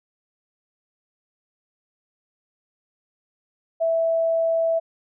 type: tone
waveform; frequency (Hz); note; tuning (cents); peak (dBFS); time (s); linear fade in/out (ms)
sine; 658; E5; -3; -18; 3.8-4.8; 20
effects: none